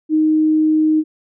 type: tone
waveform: sine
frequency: 311.1 Hz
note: D#4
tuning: in tune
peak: -11 dBFS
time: 0.09-1.04 s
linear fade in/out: 50 ms
effects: none